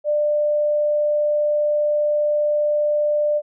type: tone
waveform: sine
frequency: 595 Hz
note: D5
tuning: 22 cents sharp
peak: -16 dBFS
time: 0.04-3.42 s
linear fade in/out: 50 ms
effects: none